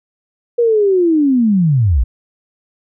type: linear sweep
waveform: sine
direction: down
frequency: 483.5 to 49.62 Hz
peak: -9 dBFS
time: 0.58-2.04 s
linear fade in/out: 10 ms
effects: none